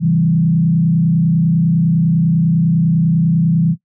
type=tone with frequency modulation; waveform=sine; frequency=164.81 Hz; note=E3; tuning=in tune; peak=-10 dBFS; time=0-3.76 s; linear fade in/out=50 ms; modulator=30 Hz; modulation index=0.83; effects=noise-tail reverb RT60 0.1 s tail -17 dB re dry